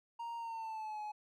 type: tone with pitch glide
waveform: triangle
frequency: 932.3 to 845.1 Hz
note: A#5 to G#5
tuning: 0 to +30 cents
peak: -38 dBFS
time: 0.19-1.12 s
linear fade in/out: 10 ms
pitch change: -170 cents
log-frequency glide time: 0.37-1.01 s
effects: none